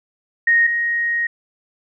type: tone pair in turn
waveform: sine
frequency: 1863 / 1874.9 Hz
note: A#6 / A#6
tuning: -2 / +9 cents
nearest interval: unison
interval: 11 cents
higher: second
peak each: -11 / -17 dBFS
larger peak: first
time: 0.47-0.67 / 0.67-1.27 s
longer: second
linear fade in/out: 5 ms
effects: none